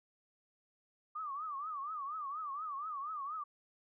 sine tone with vibrato, 1184 Hz, D6, 14 cents sharp, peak -38 dBFS, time 1.15-3.44 s, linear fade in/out 10 ms, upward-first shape triangle, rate 4.2 Hz, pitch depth 180 cents each way, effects none

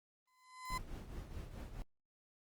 35% pulse tone with exponential growth, 1019 Hz, C6, 46 cents flat, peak -35 dBFS, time 0.27-0.78 s, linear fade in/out 5 ms, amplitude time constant 110 ms
brown noise with tremolo, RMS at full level -44 dBFS, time 0.7-1.82 s, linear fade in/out 0 ms, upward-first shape triangle, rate 4.7 Hz, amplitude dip 65%
effects Opus 32 kbps

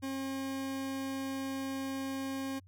40% pulse tone, 269.2 Hz, C4, 49 cents sharp, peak -34 dBFS, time 0.02-2.6 s, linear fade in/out 20 ms, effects added 93 Hz sine -55 dBFS peak until 2.67 s

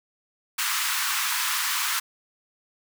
pink high-pass noise, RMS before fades -26 dBFS, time 0.58-2 s, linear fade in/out 10 ms, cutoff 1000 Hz, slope 48 dB/octave, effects none

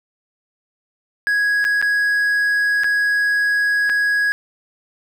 triangle tone with dropouts, 1661.2 Hz, G#6, in tune, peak -13 dBFS, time 1.27-4.32 s, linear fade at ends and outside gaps 0 ms, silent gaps 1.643-1.65 / 1.815-1.825 / 2.835-2.843 / 3.894-3.898 s, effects none

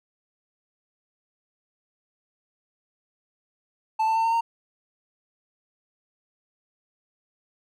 triangle tone with pitch steps, 880 / 890.2 / 900.6 / 911 / 921.6 Hz, A5 / A5 / A5 / A#5 / A#5, 0 / +20 / +40 / -40 / -20 cents, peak -18 dBFS, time 3.99-4.41 s, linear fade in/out 10 ms, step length 84 ms, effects none

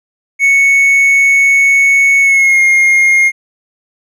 triangle tone with pitch glide, 2214 to 2134 Hz, C#7 to C7, -3 to +34 cents, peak -4 dBFS, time 0.39-3.32 s, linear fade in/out 50 ms, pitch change -63 cents, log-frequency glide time 2.21-2.61 s, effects none

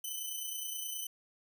5% pulse tone with amplitude modulation, 3026 Hz, F#7, 38 cents sharp, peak -27 dBFS, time 0.04-1.07 s, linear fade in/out 5 ms, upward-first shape sine, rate 29.5 Hz, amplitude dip 40%, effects none

